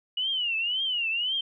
sine tone with vibrato, 2902 Hz, F#7, 34 cents flat, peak -25 dBFS, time 0.17-1.41 s, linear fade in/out 5 ms, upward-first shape triangle, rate 1.9 Hz, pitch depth 190 cents each way, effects none

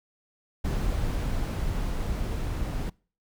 brown noise with level ramp, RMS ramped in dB -27 to -30 dBFS, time 0.64-2.9 s, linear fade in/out 10 ms, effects noise-tail reverb RT60 0.4 s tail -25 dB re dry

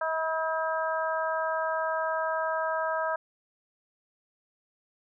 harmonic tone with a mistuned harmonic, 319.8 Hz, D#4, 48 cents sharp, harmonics 2 / 3 / 4 / 5, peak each -30 / -32 / -33 / -34 dBFS, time 0.01-3.16 s, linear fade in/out 5 ms, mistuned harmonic 3, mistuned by +20 cents, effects none

